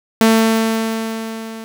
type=tone with level ramp; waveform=sawtooth; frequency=223.6 Hz; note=A3; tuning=28 cents sharp; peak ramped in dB=-4 to -25 dBFS; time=0.21-1.64 s; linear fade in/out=0 ms; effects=none